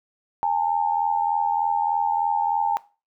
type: tone pair together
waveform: sine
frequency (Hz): 818.7 / 902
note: G#5 / A5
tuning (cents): -25 / +43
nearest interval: major second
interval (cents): 168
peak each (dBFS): -22 / -22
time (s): 0.43-2.77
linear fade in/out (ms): 0
effects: noise-tail reverb RT60 0.3 s tail -18 dB re dry